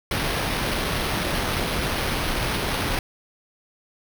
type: noise with sample-and-hold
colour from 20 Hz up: pink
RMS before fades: -25 dBFS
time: 0.11-2.99 s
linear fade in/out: 2 ms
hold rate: 7350 Hz
effects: none